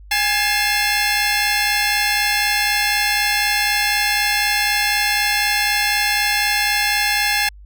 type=tone cluster; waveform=25% pulse; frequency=822 / 1708 / 2118 / 2670 Hz; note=G#5 / G#6 / C7 / E7; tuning=-18 / +48 / +21 / +22 cents; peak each=-18 dBFS; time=0.11-7.49 s; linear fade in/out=5 ms; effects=added 50 Hz sine -38 dBFS peak until 7.65 s